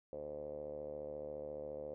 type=tone with low-pass filter; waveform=5% pulse; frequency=74.4 Hz; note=D2; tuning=23 cents sharp; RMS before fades=-45 dBFS; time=0.13-1.94 s; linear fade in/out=0 ms; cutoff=530 Hz; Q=8.7; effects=none